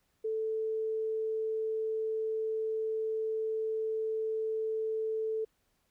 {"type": "tone", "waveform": "sine", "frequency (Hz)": 440, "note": "A4", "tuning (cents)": 0, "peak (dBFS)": -30, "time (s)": [0.24, 5.45], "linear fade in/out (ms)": 10, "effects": ["pink hiss -75 dBFS RMS until 5.9 s"]}